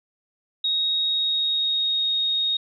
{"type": "tone with pitch glide", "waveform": "sine", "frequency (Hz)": [3765, 3733], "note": ["A#7", "A#7"], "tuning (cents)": [16, 2], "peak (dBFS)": -20, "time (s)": [0.64, 2.57], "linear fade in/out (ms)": 5, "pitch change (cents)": -14, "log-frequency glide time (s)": [1, 2.1], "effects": []}